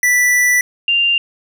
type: tone pair in turn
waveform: square / sine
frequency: 1972 / 2789 Hz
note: B6 / F7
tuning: -3 / -3 cents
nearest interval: tritone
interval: 600 cents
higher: second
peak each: -11 dBFS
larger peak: neither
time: 0.03-0.61 / 0.88-1.18 s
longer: first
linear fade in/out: 2 ms
effects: none